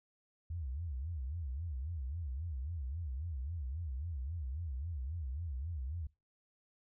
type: tone with vibrato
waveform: sine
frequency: 74 Hz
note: D2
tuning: 14 cents sharp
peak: -37 dBFS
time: 0.5-6.07 s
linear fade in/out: 5 ms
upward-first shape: sine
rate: 3.7 Hz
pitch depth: 290 cents each way
effects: noise-tail reverb RT60 0.3 s tail -24 dB re dry